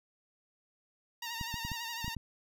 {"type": "tone with vibrato", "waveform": "10% pulse", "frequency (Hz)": 928, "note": "A#5", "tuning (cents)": -8, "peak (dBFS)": -29, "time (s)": [1.22, 2.15], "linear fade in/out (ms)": 5, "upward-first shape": "sine", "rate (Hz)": 12, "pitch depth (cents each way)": 49}
{"type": "clicks", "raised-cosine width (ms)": 5, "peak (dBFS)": -27, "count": 7, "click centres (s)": [1.412, 1.542, 1.65, 1.717, 2.045, 2.08, 2.167]}
{"effects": []}